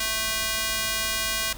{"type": "tone with high-pass filter", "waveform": "square", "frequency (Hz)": 220, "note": "A3", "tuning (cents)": 0, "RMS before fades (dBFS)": -27, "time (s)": [0, 1.53], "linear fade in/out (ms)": 5, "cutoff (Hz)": 1900, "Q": 0.55, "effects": ["added 50 Hz sine -42 dBFS peak until 1.57 s", "pink hiss -42 dBFS RMS until 1.57 s"]}